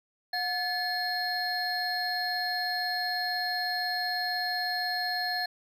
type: tone cluster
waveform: triangle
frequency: 725 / 1727 / 4233 Hz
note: F#5 / A6 / C8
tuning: -35 / -33 / +19 cents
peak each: -31 dBFS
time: 0.33-5.46 s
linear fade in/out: 5 ms
effects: none